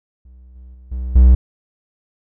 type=tone with level steps; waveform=triangle; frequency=62.5 Hz; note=B1; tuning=21 cents sharp; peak=-38 / -34 / -37 / -19 / -3 dBFS; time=0.25-1.35 s; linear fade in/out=5 ms; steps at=0.55 / 0.74 / 0.91 / 1.15 s; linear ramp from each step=10 ms; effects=none